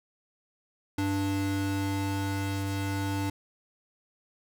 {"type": "tone pair together", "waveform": "square", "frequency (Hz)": [98, 293.7], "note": ["G2", "D4"], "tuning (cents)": [0, 0], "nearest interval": "octave + perfect fifth", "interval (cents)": 1900, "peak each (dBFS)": [-31, -31], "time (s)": [0.98, 3.3], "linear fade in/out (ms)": 5, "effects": []}